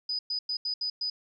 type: tone bursts at uneven times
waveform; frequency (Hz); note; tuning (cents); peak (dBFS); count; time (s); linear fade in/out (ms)
sine; 4978; D#8; 0; -28; 6; 0.09-0.19 / 0.3-0.39 / 0.49-0.57 / 0.65-0.74 / 0.81-0.9 / 1.01-1.1; 5
effects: none